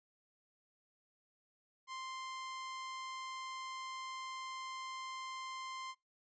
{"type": "tone", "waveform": "sawtooth", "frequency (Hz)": 1046.5, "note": "C6", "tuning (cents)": 0, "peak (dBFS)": -39, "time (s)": [1.87, 5.95], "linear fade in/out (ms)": 50, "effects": ["noise-tail reverb RT60 0.2 s tail -25 dB re dry", "resampled to 16000 Hz"]}